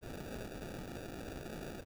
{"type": "noise with sample-and-hold", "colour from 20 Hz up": "white", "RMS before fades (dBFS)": -45, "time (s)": [0.01, 1.85], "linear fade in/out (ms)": 50, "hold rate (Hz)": 1050, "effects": []}